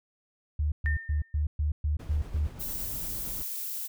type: tone bursts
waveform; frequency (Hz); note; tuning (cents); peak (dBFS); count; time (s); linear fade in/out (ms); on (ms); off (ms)
sine; 74.9; D2; +35; -24; 8; 0.59-2.47; 5; 130; 120
type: tone with exponential decay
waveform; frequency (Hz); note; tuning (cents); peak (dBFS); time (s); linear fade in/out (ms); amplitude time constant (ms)
sine; 1814; A#6; -48; -28; 0.86-1.42; 0; 120
type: noise with tremolo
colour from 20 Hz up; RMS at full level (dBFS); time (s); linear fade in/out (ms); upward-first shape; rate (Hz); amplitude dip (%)
brown; -40; 1.99-3.43; 10; sine; 8.7; 35
type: noise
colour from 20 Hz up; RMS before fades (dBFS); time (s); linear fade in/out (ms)
violet; -35; 2.59-3.88; 20
effects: none